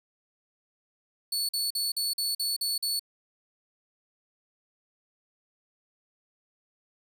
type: tone bursts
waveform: sawtooth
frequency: 4435 Hz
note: C#8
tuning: in tune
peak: -24 dBFS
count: 8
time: 1.32-2.995 s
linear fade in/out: 5 ms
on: 170 ms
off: 45 ms
effects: none